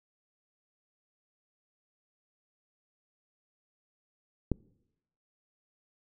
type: click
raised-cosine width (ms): 3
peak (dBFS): -14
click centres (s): 4.517
effects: noise-tail reverb RT60 0.9 s tail -25 dB re dry